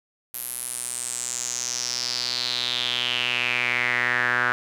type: tone with band-pass filter sweep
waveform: sawtooth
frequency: 122.9 Hz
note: B2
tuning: 8 cents flat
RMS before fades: -26 dBFS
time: 0.34-4.52 s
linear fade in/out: 0 ms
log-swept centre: 12000 to 1500 Hz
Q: 5.5
effects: none